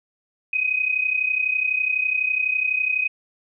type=tone pair together; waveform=sine; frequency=2489 / 2521 Hz; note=D#7 / D#7; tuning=0 / +22 cents; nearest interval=unison; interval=22 cents; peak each=-24 / -21 dBFS; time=0.53-3.08 s; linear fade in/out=5 ms; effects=none